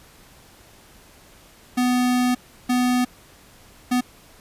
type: tone bursts at uneven times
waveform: square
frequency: 248.6 Hz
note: B3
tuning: 12 cents sharp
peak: -18 dBFS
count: 3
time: 1.77-2.35 / 2.69-3.05 / 3.91-4.01 s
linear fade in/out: 10 ms
effects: pink hiss -50 dBFS RMS until 4.4 s + resampled to 32000 Hz